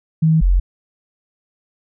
sine tone pair in turn, 159.5 / 44.87 Hz, D#3 / F1, +43 / +48 cents, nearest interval octave + minor seventh, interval 2195 cents, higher first, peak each -10 dBFS, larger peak neither, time 0.22-0.41 / 0.41-0.6 s, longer neither, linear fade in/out 10 ms, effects none

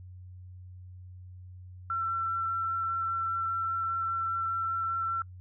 sine tone with vibrato, 1347 Hz, E6, 37 cents sharp, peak -28 dBFS, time 1.9-5.22 s, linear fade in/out 2 ms, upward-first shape sine, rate 5 Hz, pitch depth 9 cents each way, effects noise-tail reverb RT60 0.1 s tail -25 dB re dry + added 91 Hz sine -44 dBFS peak until 5.4 s

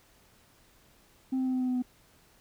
sine tone with pitch steps, 261.6 / 259.6 / 257.7 / 255.8 / 253.9 / 252 / 250.1 Hz, C4 / C4 / C4 / C4 / B3 / B3 / B3, 0 / -13 / -26 / -39 / +48 / +35 / +22 cents, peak -24 dBFS, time 1.32-1.824 s, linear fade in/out 10 ms, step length 72 ms, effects tanh soft clip ceiling -25 dBFS + pink hiss -62 dBFS RMS until 2.4 s

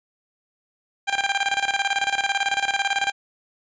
15% pulse tone with tremolo, 794 Hz, G5, 22 cents sharp, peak -12 dBFS, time 1.07-3.12 s, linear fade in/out 20 ms, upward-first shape square, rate 18 Hz, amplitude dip 75%, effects resampled to 16000 Hz

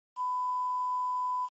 sine tone with quantisation, 1000 Hz, B5, 21 cents sharp, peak -28 dBFS, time 0.16-1.49 s, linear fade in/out 50 ms, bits 9, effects MP3 32 kbps

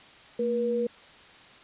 sine tone pair together, 226.8 / 479.3 Hz, A#3 / A#4, -47 / +48 cents, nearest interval octave + minor second, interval 1295 cents, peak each -31 / -25 dBFS, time 0.39-0.87 s, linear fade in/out 5 ms, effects white hiss -51 dBFS RMS until 1.63 s + resampled to 8000 Hz

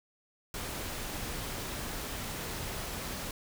pink noise, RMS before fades -38 dBFS, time 0.54-3.31 s, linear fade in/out 2 ms, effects none

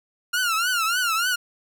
sawtooth tone with vibrato, 1396.9 Hz, F6, in tune, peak -17 dBFS, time 0.33-1.36 s, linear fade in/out 10 ms, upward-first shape triangle, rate 3.4 Hz, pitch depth 160 cents each way, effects none

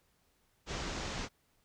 pink low-pass noise, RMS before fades -39 dBFS, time 0.66-1.29 s, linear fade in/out 50 ms, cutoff 7100 Hz, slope 48 dB/octave, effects pink hiss -73 dBFS RMS until 1.64 s

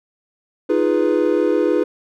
triangle chord, F half-diminished seventh, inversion third, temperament equal, 311.1 / 349.2 / 415.3 / 493.9 Hz, Eb4 / F4 / Ab4 / Cb5, 0 / 0 / 0 / 0 cents, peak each -18 dBFS, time 0.69-1.84 s, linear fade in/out 10 ms, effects none

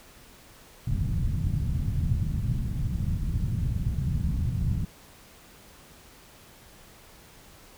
white low-pass noise, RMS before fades -27 dBFS, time 0.87-4.85 s, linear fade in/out 5 ms, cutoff 150 Hz, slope 24 dB/octave, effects pink hiss -52 dBFS RMS until 7.77 s

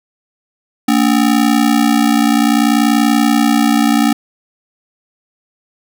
square ring-modulated tone, 256.6 Hz, C4, 34 cents flat, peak -7 dBFS, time 0.88-4.13 s, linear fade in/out 5 ms, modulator 30.3 Hz, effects none

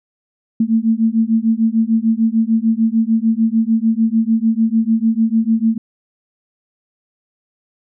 sine beating tone pair, 221.3 / 228 Hz, A3 / A#3, +10 / -38 cents, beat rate 6.7 Hz, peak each -15 dBFS, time 0.6-5.78 s, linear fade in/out 5 ms, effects none

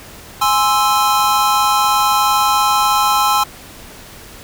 square chord, Ab augmented, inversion none, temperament equal, 830.6 / 1046.5 / 1318.5 Hz, Ab5 / C6 / E6, 0 / 0 / 0 cents, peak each -17 dBFS, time 0.41-3.44 s, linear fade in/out 10 ms, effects pink hiss -37 dBFS RMS until 4.43 s

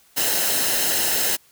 white noise with comb filter, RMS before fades -21 dBFS, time 0.16-1.37 s, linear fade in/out 20 ms, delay 0.86 ms, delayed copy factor -0.55, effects white hiss -56 dBFS RMS until 1.51 s

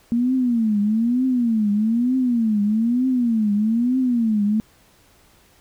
sine tone with vibrato, 230.6 Hz, A#3, 19 cents flat, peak -16 dBFS, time 0.12-4.6 s, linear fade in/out 0 ms, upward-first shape triangle, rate 1.1 Hz, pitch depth 230 cents each way, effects pink hiss -55 dBFS RMS until 5.6 s

